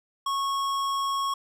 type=tone with tanh clipping; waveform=sine; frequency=1100 Hz; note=C#6; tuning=14 cents flat; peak=-27 dBFS; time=0.26-1.34 s; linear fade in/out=5 ms; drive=17 dB; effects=none